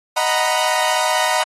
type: chord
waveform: sawtooth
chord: B major seventh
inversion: first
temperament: equal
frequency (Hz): 622.3 / 740 / 932.3 / 987.8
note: D#5 / F#5 / A#5 / B5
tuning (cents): 0 / 0 / 0 / 0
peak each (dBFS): -18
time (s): 0.16-1.44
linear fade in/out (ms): 10
effects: AAC 32 kbps